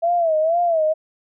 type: tone with vibrato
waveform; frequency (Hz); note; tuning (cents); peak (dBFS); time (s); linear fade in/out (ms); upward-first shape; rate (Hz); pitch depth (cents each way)
sine; 659.3; E5; 0; -15; 0.02-0.94; 20; sine; 2.1; 110
effects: none